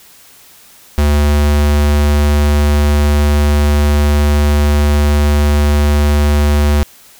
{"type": "tone", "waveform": "square", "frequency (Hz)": 73.42, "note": "D2", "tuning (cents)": 0, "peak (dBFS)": -9, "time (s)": [0.98, 6.83], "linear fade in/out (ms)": 0, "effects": ["white hiss -42 dBFS RMS until 7.19 s"]}